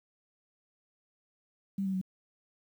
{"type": "tone with pitch steps", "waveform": "sine", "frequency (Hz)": [196, 191.52, 187.15], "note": ["G3", "G3", "F#3"], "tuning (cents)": [0, -40, 20], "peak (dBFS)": -29, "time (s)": [1.78, 2.014], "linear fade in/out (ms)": 5, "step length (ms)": 78, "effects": ["10-bit"]}